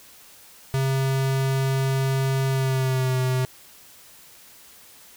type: tone with pitch glide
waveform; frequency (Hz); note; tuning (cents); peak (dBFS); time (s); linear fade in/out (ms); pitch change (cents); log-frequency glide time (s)
square; 134.1 to 128.79; C3 to C3; +43 to -27; -21; 0.74-3.45; 0; -70; 2.49-3.17
effects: white hiss -49 dBFS RMS until 5.16 s